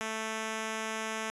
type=tone; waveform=5% pulse; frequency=220.3 Hz; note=A3; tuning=2 cents sharp; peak=-22 dBFS; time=0.01-1.3 s; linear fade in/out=0 ms; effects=resampled to 24000 Hz